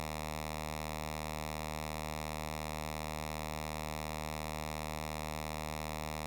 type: tone with notch filter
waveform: 5% pulse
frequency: 77.2 Hz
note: D#2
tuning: 13 cents flat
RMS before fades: -40 dBFS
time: 0-6.26 s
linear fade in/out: 0 ms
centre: 360 Hz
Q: 0.93
effects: none